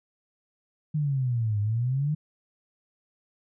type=exponential two-way sweep; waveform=sine; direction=down then up; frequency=155.56 to 101.7 to 155.56 Hz; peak=-23 dBFS; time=0.94-2.15 s; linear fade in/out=10 ms; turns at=1.6 s; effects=none